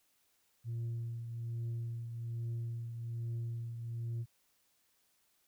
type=tone with tremolo; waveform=sine; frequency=116.54 Hz; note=A#2; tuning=in tune; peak=-32 dBFS; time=0.64-4.26 s; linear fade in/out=50 ms; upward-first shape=triangle; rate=1.2 Hz; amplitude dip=60%; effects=tanh soft clip ceiling -34 dBFS + white hiss -74 dBFS RMS until 5.47 s